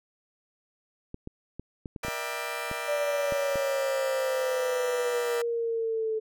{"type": "clicks", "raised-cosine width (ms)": 3, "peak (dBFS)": -24, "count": 10, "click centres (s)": [1.144, 1.274, 1.596, 1.858, 1.962, 2.049, 2.083, 2.714, 3.323, 3.557]}
{"type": "chord", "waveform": "15% pulse", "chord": "E half-diminished seventh", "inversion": "second", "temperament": "just", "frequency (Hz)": [474.7, 593.3, 659.3, 791.1], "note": ["Bb4", "D5", "E5", "G5"], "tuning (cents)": [31, 18, 0, 16], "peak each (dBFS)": [-31, -30, -31, -34], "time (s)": [2.03, 5.42], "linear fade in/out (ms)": 5}
{"type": "linear sweep", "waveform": "sine", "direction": "down", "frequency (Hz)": [587.3, 436.2], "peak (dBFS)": -26, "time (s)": [2.87, 6.2], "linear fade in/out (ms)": 20}
{"effects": []}